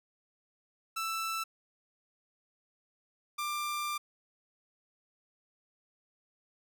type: tone pair in turn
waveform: sawtooth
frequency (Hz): 1325 / 1187.6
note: E6 / D6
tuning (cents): +9 / +19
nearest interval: major second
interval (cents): 190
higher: first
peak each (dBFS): -29 / -29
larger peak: neither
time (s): 0.96-1.44 / 3.38-3.98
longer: second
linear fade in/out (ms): 10
effects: none